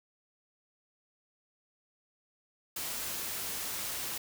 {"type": "noise", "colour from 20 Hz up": "white", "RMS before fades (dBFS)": -37, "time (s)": [2.76, 4.18], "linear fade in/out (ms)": 5, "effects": []}